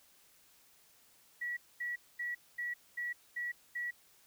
sine tone bursts, 1932 Hz, B6, 39 cents flat, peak -35 dBFS, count 7, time 1.41-3.91 s, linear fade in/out 10 ms, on 160 ms, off 230 ms, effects white hiss -65 dBFS RMS until 4.26 s

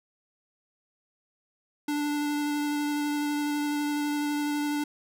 square tone with vibrato, 293.7 Hz, D4, in tune, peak -27 dBFS, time 1.88-4.84 s, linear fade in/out 5 ms, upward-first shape sine, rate 12 Hz, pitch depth 10 cents each way, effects none

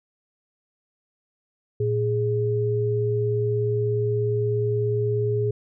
sine tone pair together, 114.6 / 415.3 Hz, A#2 / G#4, -29 / 0 cents, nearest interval octave + minor seventh, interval 2229 cents, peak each -23 dBFS, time 1.8-5.51 s, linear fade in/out 5 ms, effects none

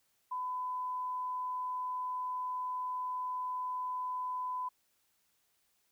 sine tone, 1005 Hz, B5, 30 cents sharp, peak -34 dBFS, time 0.31-4.69 s, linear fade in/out 10 ms, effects white hiss -75 dBFS RMS until 5.91 s

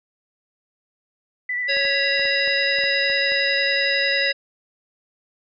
sine tone with vibrato, 1975.5 Hz, B6, in tune, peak -22 dBFS, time 1.49-4.32 s, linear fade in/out 5 ms, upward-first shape square, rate 11 Hz, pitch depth 18 cents each way
harmonic tone, 554.4 Hz, C#5, in tune, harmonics 1 / 3 / 5 / 7 / 9, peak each -26 / -26 / -26 / -26 / -26 dBFS, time 1.68-4.33 s, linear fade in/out 20 ms
clicks, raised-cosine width 1 ms, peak -25 dBFS, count 9, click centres 1.769 / 1.852 / 2.195 / 2.254 / 2.476 / 2.787 / 2.839 / 3.1 / 3.32 s
effects none

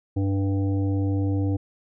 harmonic tone, 98 Hz, G2, in tune, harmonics 1 / 3 / 5 / 7 / 8, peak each -22 / -26 / -35 / -45 / -44 dBFS, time 0.16-1.57 s, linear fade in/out 10 ms, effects none

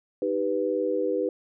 sine chord, Eb augmented, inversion none, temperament equal, 311.1 / 392 / 493.9 Hz, Eb4 / G4 / B4, 0 / 0 / 0 cents, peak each -30 / -28 / -26 dBFS, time 0.22-1.29 s, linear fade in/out 2 ms, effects none

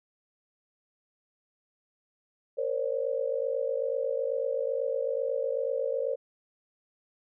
sine tone cluster, 464.7 / 527 / 575 Hz, A#4 / C5 / D5, -5 / +12 / -37 cents, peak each -32 / -30 / -33 dBFS, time 2.57-6.16 s, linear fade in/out 20 ms, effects none

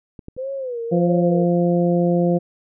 clicks, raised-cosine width 3 ms, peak -24 / -21 / -28 dBFS, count 3, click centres 0.192 / 0.284 / 0.366 s
sine tone with vibrato, 503 Hz, B4, 32 cents sharp, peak -24 dBFS, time 0.37-1.45 s, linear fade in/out 20 ms, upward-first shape sine, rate 1.6 Hz, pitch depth 150 cents each way
harmonic tone, 174.1 Hz, F3, 5 cents flat, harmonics 1 / 2 / 3 / 4, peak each -17 / -21 / -21 / -28 dBFS, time 0.91-2.39 s, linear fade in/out 20 ms
effects none

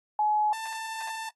sine / sawtooth tone pair in turn, 847 / 889.6 Hz, G#5 / A5, +34 / +19 cents, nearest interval minor second, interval 85 cents, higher second, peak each -22 / -30 dBFS, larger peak first, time 0.19-0.53 / 0.53-1.29 s, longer second, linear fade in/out 2 ms, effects noise-tail reverb RT60 0.1 s tail -19 dB re dry + AAC 32 kbps

